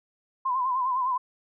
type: tone with vibrato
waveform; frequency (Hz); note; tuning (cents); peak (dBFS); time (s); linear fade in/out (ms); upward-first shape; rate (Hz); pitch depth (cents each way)
sine; 1022; C6; -41; -23; 0.45-1.18; 10; sine; 9.8; 74
effects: none